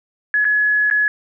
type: tone with dropouts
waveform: sine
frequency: 1694 Hz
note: G#6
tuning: 34 cents sharp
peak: -13 dBFS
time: 0.34-1.08 s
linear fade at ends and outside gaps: 1 ms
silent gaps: 0.445-0.451 / 0.901-0.911 s
effects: none